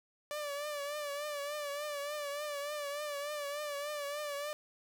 sawtooth tone with vibrato, 583 Hz, D5, 13 cents flat, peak -33 dBFS, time 0.31-4.53 s, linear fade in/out 0 ms, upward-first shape triangle, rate 3.4 Hz, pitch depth 66 cents each way, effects none

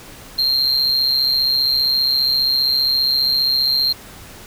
triangle tone with amplitude modulation, 4186 Hz, C8, in tune, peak -10 dBFS, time 0.38-3.93 s, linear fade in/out 10 ms, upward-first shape sine, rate 135 Hz, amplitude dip 70%, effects pink hiss -39 dBFS RMS until 4.46 s

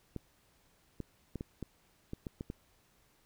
clicks, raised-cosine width 3 ms, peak -26 dBFS, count 9, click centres 0.163 / 1.003 / 1.357 / 1.409 / 1.627 / 2.134 / 2.268 / 2.409 / 2.501 s, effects pink hiss -69 dBFS RMS until 3.25 s

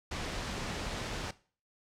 pink noise, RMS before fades -37 dBFS, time 0.11-1.31 s, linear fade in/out 5 ms, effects noise-tail reverb RT60 0.4 s tail -18 dB re dry + low-pass 6000 Hz 12 dB/octave

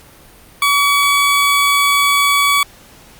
20% pulse tone, 1136 Hz, C#6, 42 cents sharp, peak -6 dBFS, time 0.62-2.63 s, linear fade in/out 2 ms, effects pink hiss -43 dBFS RMS until 3.19 s + Opus 48 kbps

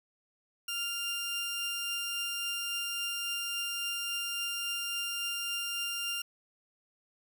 sawtooth tone pair together, 1395.2 / 2794 Hz, F6 / F7, -2 / 0 cents, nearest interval octave, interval 1202 cents, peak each -39 / -30 dBFS, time 0.68-6.22 s, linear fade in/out 5 ms, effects none

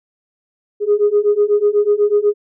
sine beating tone pair, 409.6 / 417.7 Hz, G#4 / G#4, -24 / +10 cents, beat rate 8.1 Hz, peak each -14 / -13 dBFS, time 0.8-2.34 s, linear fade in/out 50 ms, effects tanh soft clip ceiling -5 dBFS

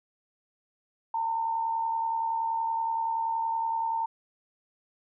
sine tone with amplitude modulation, 908 Hz, A#5, 46 cents flat, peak -24 dBFS, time 1.14-4.06 s, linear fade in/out 5 ms, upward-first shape sine, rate 70.6 Hz, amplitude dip 45%, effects none

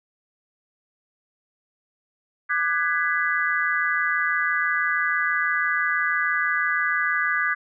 sine chord, G# half-diminished seventh, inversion second, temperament just, 1196.1 / 1495.1 / 1661.2 / 1993.5 Hz, D6 / F#6 / G#6 / B6, +31 / +18 / 0 / +16 cents, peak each -27 / -26 / -24 / -27 dBFS, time 2.49-7.55 s, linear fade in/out 20 ms, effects none

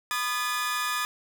sawtooth tone cluster, 995 / 1224 / 1709 Hz, B5 / D#6 / G#6, +13 / -29 / +49 cents, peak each -32 / -25 / -28 dBFS, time 0.11-1.05 s, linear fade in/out 0 ms, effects none

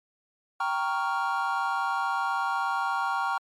triangle chord, G half-diminished seventh, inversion none, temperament equal, 784 / 932.3 / 1108.7 / 1396.9 Hz, G5 / Bb5 / Db6 / F6, 0 / 0 / 0 / 0 cents, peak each -29 dBFS, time 0.6-3.38 s, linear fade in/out 5 ms, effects MP3 64 kbps

